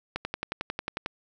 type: click train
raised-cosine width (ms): 0.3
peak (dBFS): -14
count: 11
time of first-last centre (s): 0.16-1.061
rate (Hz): 11.1
effects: none